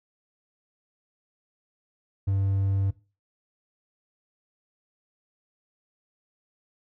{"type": "tone", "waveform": "triangle", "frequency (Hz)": 97.7, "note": "G2", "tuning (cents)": -5, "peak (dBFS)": -20, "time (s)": [2.27, 2.91], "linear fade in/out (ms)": 10, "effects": ["noise-tail reverb RT60 0.3 s tail -17 dB re dry"]}